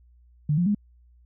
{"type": "tone with pitch steps", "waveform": "sine", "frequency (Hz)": [149.3, 175.51, 206.3], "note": ["D3", "F3", "G#3"], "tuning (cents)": [29, 9, -11], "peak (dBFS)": -19, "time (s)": [0.49, 0.748], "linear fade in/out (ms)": 5, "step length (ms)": 86, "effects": ["added 60 Hz sine -53 dBFS peak until 1.25 s"]}